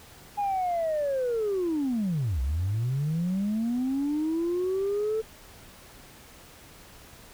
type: linear two-way sweep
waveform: sine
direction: down then up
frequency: 830.6 to 61 to 445.7 Hz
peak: -23 dBFS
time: 0.37-5.22 s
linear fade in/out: 20 ms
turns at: 2.41 s
effects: tanh soft clip ceiling -22 dBFS + pink hiss -50 dBFS RMS until 7.33 s